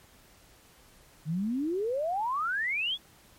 sine exponential sweep, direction up, 146.83 to 3500 Hz, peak -27 dBFS, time 1.25-2.98 s, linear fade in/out 50 ms, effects pink hiss -58 dBFS RMS until 3.38 s + MP3 64 kbps

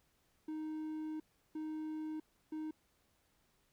triangle tone bursts at uneven times, 311.1 Hz, D#4, in tune, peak -37 dBFS, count 3, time 0.48-1.2 / 1.55-2.2 / 2.52-2.71 s, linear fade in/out 5 ms, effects pink hiss -75 dBFS RMS until 3.72 s

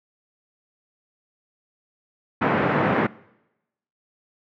pink band-pass noise, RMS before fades -21 dBFS, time 2.41-3.07 s, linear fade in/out 10 ms, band 140 to 2000 Hz, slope 24 dB/octave, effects noise-tail reverb RT60 0.9 s tail -22 dB re dry

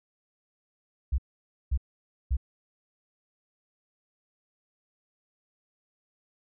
sine tone bursts, 65.2 Hz, C2, 5 cents flat, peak -22 dBFS, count 3, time 1.12-2.369 s, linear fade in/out 10 ms, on 63 ms, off 530 ms, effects none

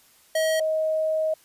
square / sine tone pair in turn, 636 / 629.8 Hz, D#5 / D#5, +38 / +21 cents, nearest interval unison, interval 17 cents, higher first, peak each -21 dBFS, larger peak neither, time 0.35-0.6 / 0.6-1.34 s, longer second, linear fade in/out 5 ms, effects white hiss -57 dBFS RMS until 1.44 s + resampled to 32000 Hz

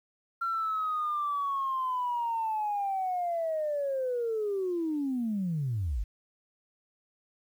sine linear sweep, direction down, 1370 to 43.65 Hz, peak -27 dBFS, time 0.41-6.04 s, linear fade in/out 10 ms, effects tanh soft clip ceiling -23 dBFS + 10-bit

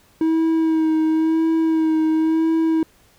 triangle tone with vibrato, 320 Hz, D#4, 49 cents sharp, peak -13 dBFS, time 0.21-2.83 s, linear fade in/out 2 ms, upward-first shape sine, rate 0.96 Hz, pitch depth 24 cents each way, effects pink hiss -55 dBFS RMS until 3.18 s

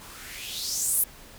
violet noise with band-pass filter sweep, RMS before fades -30 dBFS, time 0.01-1.04 s, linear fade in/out 5 ms, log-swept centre 900 to 12000 Hz, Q 4, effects pink hiss -48 dBFS RMS until 1.38 s

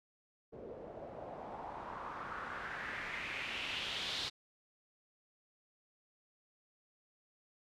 white noise with low-pass filter sweep, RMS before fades -43 dBFS, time 0.52-4.3 s, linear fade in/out 20 ms, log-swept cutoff 440 to 4100 Hz, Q 3.2, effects none

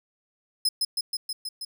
sawtooth tone with echo, 5100 Hz, D#8, 42 cents sharp, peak -18 dBFS, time 0.65-0.69 s, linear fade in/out 5 ms, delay 160 ms, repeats 6, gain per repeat -2 dB, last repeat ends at 1.65 s, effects none

